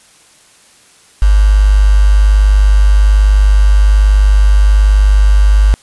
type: tone with quantisation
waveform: sine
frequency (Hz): 50.6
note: G#1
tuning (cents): -44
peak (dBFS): -4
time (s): 1.22-5.74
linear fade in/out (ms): 0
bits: 4
effects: white hiss -45 dBFS RMS until 5.82 s + resampled to 24000 Hz